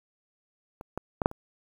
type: clicks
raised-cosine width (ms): 1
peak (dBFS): -26 / -18 / -12 / -6 / -27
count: 5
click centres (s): 0.811 / 0.976 / 1.218 / 1.259 / 1.314
effects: 8-bit